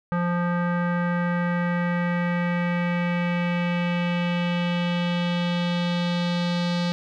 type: tone with low-pass filter sweep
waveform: square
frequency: 174.61 Hz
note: F3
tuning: in tune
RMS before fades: -24 dBFS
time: 0.12-6.92 s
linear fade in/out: 0 ms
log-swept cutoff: 1400 to 4300 Hz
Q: 2.7
effects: none